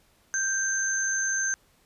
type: tone pair together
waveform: sine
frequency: 1568 / 6272 Hz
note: G6 / G8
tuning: 0 / 0 cents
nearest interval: 2 octaves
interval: 2400 cents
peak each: -27 dBFS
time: 0.34-1.54 s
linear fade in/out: 0 ms
effects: pink hiss -63 dBFS RMS until 1.85 s + resampled to 32000 Hz